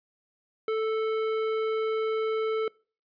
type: tone with hard clipping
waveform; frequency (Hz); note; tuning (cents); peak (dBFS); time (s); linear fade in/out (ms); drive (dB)
sine; 440; A4; 0; -27; 0.68-2.68; 2; 12
effects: noise-tail reverb RT60 0.4 s tail -25 dB re dry + resampled to 11025 Hz